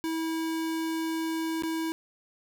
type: tone with dropouts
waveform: square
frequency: 324.1 Hz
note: E4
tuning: 29 cents flat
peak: -29 dBFS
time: 0.04-1.92 s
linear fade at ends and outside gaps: 0 ms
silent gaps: 1.623-1.635 s
effects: none